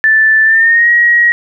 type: tone with pitch glide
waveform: sine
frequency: 1760 to 1897.2 Hz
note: A6 to A#6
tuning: 0 to +30 cents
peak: -5 dBFS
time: 0.04-1.32 s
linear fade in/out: 0 ms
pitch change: +130 cents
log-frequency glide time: 0.44-0.9 s
effects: none